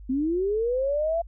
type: linear sweep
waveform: sine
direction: up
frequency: 250.7 to 685 Hz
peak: -22 dBFS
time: 0.09-1.22 s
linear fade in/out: 10 ms
effects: added 50 Hz sine -40 dBFS peak until 1.27 s